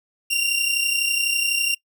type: tone pair together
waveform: sawtooth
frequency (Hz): 2759 / 2791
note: F7 / F7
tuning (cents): -22 / -2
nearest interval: unison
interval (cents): 20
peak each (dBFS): -18 / -20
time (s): 0.3-1.75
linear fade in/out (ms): 10
effects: noise-tail reverb RT60 0.1 s tail -23 dB re dry